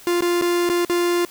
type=tone with dropouts; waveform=45% pulse; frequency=349.1 Hz; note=F4; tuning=1 cent flat; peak=-17 dBFS; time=0.07-1.25 s; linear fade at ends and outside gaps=1 ms; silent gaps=0.208-0.222 / 0.413-0.421 / 0.691-0.698 / 0.849-0.897 s; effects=white hiss -44 dBFS RMS until 1.3 s